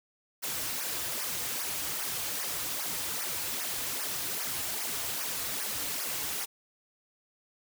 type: noise with flanger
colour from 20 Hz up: white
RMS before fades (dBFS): -34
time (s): 0.42-6.46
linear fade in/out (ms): 20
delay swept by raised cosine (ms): 0.25 to 5.35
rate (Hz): 2.5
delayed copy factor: -0.85
effects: none